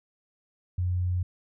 sine tone, 90 Hz, F#2, 47 cents flat, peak -24 dBFS, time 0.78-1.23 s, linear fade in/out 5 ms, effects none

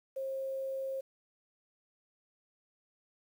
sine tone with quantisation, 535 Hz, C5, 38 cents sharp, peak -34 dBFS, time 0.16-1.01 s, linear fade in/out 10 ms, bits 10, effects none

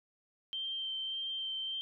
sine tone with vibrato, 3136 Hz, G7, in tune, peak -35 dBFS, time 0.53-1.81 s, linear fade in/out 0 ms, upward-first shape sine, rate 1.7 Hz, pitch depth 12 cents each way, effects none

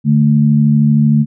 sine tone pair together, 146.93 / 220 Hz, D3 / A3, +1 / 0 cents, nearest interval perfect fifth, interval 699 cents, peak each -10 dBFS, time 0.04-1.26 s, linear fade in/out 50 ms, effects none

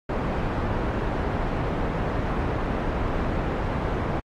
pink low-pass noise, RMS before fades -26 dBFS, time 0.09-4.2 s, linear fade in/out 5 ms, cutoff 1200 Hz, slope 12 dB/octave, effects AAC 48 kbps

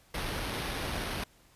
pink noise with sample-and-hold, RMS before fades -35 dBFS, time 0.14-1.24 s, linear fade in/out 5 ms, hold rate 7350 Hz, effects pink hiss -62 dBFS RMS until 1.55 s + resampled to 32000 Hz

